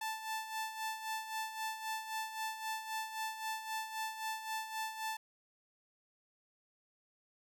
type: tone with tremolo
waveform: sawtooth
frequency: 880 Hz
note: A5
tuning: in tune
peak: -32 dBFS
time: 0.01-5.17 s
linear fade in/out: 5 ms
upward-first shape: sine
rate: 3.8 Hz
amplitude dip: 65%
effects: none